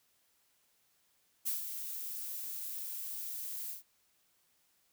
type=noise with ADSR envelope; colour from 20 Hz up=violet; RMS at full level=-33 dBFS; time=1.45-3.83 s; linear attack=24 ms; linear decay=140 ms; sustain=-8 dB; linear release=130 ms; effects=white hiss -73 dBFS RMS until 4.92 s